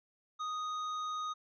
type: tone with tanh clipping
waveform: triangle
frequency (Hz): 1244.5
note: D#6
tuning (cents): 0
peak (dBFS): -37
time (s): 0.39-1.34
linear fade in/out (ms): 20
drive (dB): 15
effects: resampled to 16000 Hz